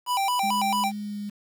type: tone with vibrato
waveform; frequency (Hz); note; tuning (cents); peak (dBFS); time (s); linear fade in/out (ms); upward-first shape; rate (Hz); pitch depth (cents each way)
square; 880; A5; 0; -23; 0.06-0.92; 50; square; 4.5; 200
type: tone with pitch glide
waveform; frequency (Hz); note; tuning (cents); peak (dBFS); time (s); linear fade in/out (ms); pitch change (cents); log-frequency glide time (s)
sine; 207.7 to 205.2; G#3 to G#3; 0 to -21; -30; 0.43-1.3; 10; -21; 0.98-1.19
effects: 8-bit